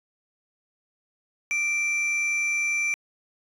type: tone pair together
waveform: sine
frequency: 2349 / 5919 Hz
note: D7 / F#8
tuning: 0 / 0 cents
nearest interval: octave + major third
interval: 1600 cents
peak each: -21 / -31 dBFS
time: 1.51-2.94 s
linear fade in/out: 0 ms
effects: tanh soft clip ceiling -20 dBFS